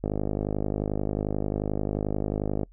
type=click train; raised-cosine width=2 ms; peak=-14 dBFS; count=134; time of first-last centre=0.04-2.633 s; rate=51.3 Hz; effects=noise-tail reverb RT60 0.1 s tail -26 dB re dry + added 42 Hz sine -49 dBFS peak until 2.72 s